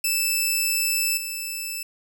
10% pulse tone with level steps, 2637 Hz, E7, in tune, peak -12 / -20 dBFS, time 0.04-1.83 s, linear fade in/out 5 ms, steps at 1.17 s, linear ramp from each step 5 ms, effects none

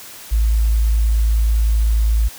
sine tone, 54.9 Hz, A1, 3 cents flat, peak -12 dBFS, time 0.31-2.29 s, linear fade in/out 20 ms, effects white hiss -37 dBFS RMS until 2.38 s

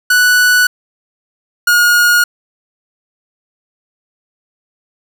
45% pulse tone pair in turn, 1480 / 1435.4 Hz, F#6 / F6, 0 / +47 cents, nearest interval minor second, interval 53 cents, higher first, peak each -7 dBFS, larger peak neither, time 0.1-0.67 / 1.67-2.24 s, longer neither, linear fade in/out 5 ms, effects none

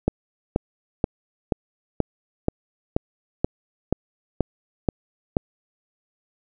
click train, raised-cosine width 2 ms, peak -5 dBFS, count 12, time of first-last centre 0.08-5.368 s, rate 2.08 Hz, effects none

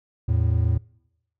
triangle tone pair together, 81.86 / 110.3 Hz, E2 / A2, -12 / +5 cents, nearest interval perfect fourth, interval 517 cents, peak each -19 dBFS, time 0.28-0.78 s, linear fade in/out 10 ms, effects noise-tail reverb RT60 0.9 s tail -25 dB re dry

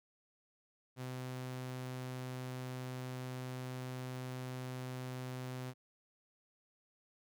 sawtooth tone, 127.7 Hz, C3, 42 cents flat, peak -37 dBFS, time 0.96-5.74 s, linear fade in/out 50 ms, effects none

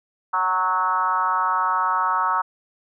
sine tone with frequency modulation, 1108.7 Hz, C#6, in tune, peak -18 dBFS, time 0.33-2.42 s, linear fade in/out 10 ms, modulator 184 Hz, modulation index 1.5, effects none

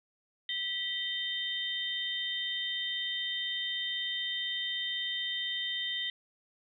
sine tone cluster, 1956 / 3111 / 3647 Hz, B6 / G7 / A#7, -17 / -14 / -39 cents, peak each -38 / -35 / -36 dBFS, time 0.49-6.1 s, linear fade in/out 2 ms, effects none

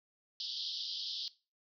white band-pass noise, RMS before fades -40 dBFS, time 0.4-1.28 s, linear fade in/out 0 ms, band 3100 to 5200 Hz, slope 96 dB/octave, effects noise-tail reverb RT60 0.3 s tail -18 dB re dry

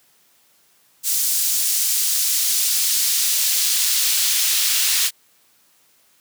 pink noise with high-pass filter sweep, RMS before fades -19 dBFS, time 1.03-5.11 s, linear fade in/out 50 ms, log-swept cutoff 6600 to 3400 Hz, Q 0.84, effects white hiss -58 dBFS RMS until 6.2 s + high-pass 100 Hz 12 dB/octave

